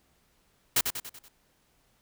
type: noise with echo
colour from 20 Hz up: white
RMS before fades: -23 dBFS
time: 0.76-0.81 s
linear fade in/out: 5 ms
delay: 95 ms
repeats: 5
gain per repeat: -6 dB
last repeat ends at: 1.285 s
effects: pink hiss -68 dBFS RMS until 2.01 s